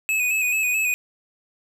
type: tone with vibrato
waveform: square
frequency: 2536 Hz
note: D#7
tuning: 32 cents sharp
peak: -20 dBFS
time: 0.09-0.94 s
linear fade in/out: 0 ms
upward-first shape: square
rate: 4.6 Hz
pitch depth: 39 cents each way
effects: none